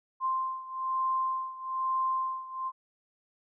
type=beating tone pair; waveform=sine; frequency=1046.5 / 1047.6 Hz; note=C6 / C6; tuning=0 / +2 cents; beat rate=1.1 Hz; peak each=-30 / -33 dBFS; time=0.2-2.72 s; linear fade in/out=50 ms; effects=none